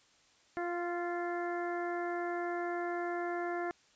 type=harmonic tone with a mistuned harmonic; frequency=348.7 Hz; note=F4; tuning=3 cents flat; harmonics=1 / 2 / 3 / 4 / 5 / 6; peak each=-36 / -38 / -46 / -44 / -44 / -51 dBFS; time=0.57-3.71 s; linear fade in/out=0 ms; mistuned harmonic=4; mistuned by=-16 cents; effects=white hiss -66 dBFS RMS until 3.95 s + resampled to 16000 Hz